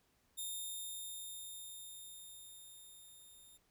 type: tone with level ramp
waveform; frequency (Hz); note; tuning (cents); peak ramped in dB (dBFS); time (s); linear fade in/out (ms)
5% pulse; 3648; A#7; -38; -32 to -51; 0.37-3.58; 20
effects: pink hiss -75 dBFS RMS until 3.7 s